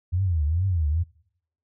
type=tone with vibrato; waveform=sine; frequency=84.3 Hz; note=E2; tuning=39 cents sharp; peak=-20 dBFS; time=0.12-1.04 s; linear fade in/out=20 ms; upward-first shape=triangle; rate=2.3 Hz; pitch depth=280 cents each way; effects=noise-tail reverb RT60 0.7 s tail -24 dB re dry